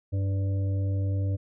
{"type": "harmonic tone with a mistuned harmonic", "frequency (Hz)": 97.5, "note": "G2", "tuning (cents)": -9, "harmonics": [1, 3, 5, 6], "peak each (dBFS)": [-24, -38, -43, -44], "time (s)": [0.12, 1.37], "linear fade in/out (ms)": 20, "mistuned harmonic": 5, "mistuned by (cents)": 23, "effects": []}